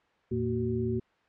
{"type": "tone cluster", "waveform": "sine", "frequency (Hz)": [84.3, 114.7, 230.5, 374.1], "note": ["E2", "A#2", "A#3", "F#4"], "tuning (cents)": [39, -28, -19, 19], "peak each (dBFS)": [-38, -32, -32, -31], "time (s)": [0.31, 1], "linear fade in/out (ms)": 10, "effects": ["white hiss -66 dBFS RMS until 1.28 s", "low-pass 2000 Hz 12 dB/octave"]}